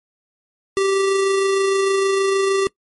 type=tone with amplitude modulation; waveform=square; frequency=390 Hz; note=G4; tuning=9 cents flat; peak=-15 dBFS; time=0.77-2.67 s; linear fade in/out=0 ms; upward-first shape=sine; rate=26.5 Hz; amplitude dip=25%; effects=noise-tail reverb RT60 0.1 s tail -22 dB re dry + MP3 48 kbps